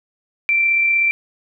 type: tone with amplitude modulation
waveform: sine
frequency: 2349 Hz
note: D7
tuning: in tune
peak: -12 dBFS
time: 0.49-1.11 s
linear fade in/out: 0 ms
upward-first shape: sine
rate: 36.3 Hz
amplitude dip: 25%
effects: none